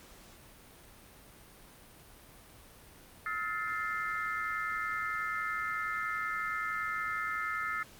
sine chord, F major seventh, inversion third, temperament equal with one note detuned, 1286.2 / 1396.9 / 1760 / 2093 Hz, E6 / F6 / A6 / C7, -43 / 0 / 0 / 0 cents, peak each -36 / -39 / -38 / -39 dBFS, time 3.26-7.83 s, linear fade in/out 2 ms, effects pink hiss -55 dBFS RMS until 7.99 s + Opus 48 kbps

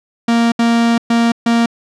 45% pulse tone bursts at uneven times, 232.9 Hz, A#3, 1 cent flat, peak -10 dBFS, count 4, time 0.28-0.52 / 0.59-0.98 / 1.1-1.32 / 1.46-1.66 s, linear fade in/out 5 ms, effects low-pass 6000 Hz 12 dB/octave

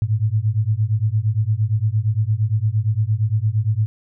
sine beating tone pair, 103.83 / 112.53 Hz, G#2 / A2, 0 / +39 cents, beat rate 8.7 Hz, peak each -19 dBFS, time 0.02-3.86 s, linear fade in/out 0 ms, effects none

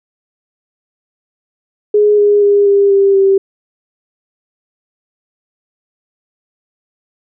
sine tone with pitch steps, 417.3 / 411.6 / 405.9 / 400.3 / 394.8 / 389.4 Hz, G#4 / G#4 / G#4 / G4 / G4 / G4, +8 / -16 / -40 / +36 / +12 / -12 cents, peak -6 dBFS, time 1.94-3.38 s, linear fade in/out 5 ms, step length 240 ms, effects none

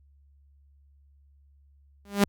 sawtooth tone with exponential growth, 201.4 Hz, G3, 47 cents sharp, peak -11 dBFS, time 2.05-2.24 s, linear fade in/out 2 ms, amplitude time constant 40 ms, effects added 70 Hz sine -56 dBFS peak until 2.28 s + Opus 48 kbps

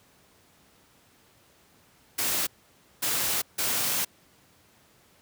white noise bursts at uneven times, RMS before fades -27 dBFS, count 3, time 2.18-2.47 / 3.02-3.42 / 3.58-4.05 s, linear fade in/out 10 ms, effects pink hiss -60 dBFS RMS until 5.21 s + high-pass 80 Hz 12 dB/octave

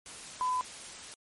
sine tone in noise, 1007 Hz, B5, 33 cents sharp, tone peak -27 dBFS, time 0.41-0.61 s, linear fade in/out 0 ms, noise white, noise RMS -45 dBFS, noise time 0.06-1.14 s, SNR +15 dB, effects MP3 48 kbps

